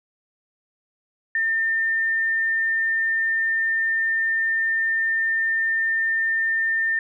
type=tone; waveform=sine; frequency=1805 Hz; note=A6; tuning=44 cents sharp; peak=-19 dBFS; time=1.35-6.99 s; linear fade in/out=2 ms; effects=none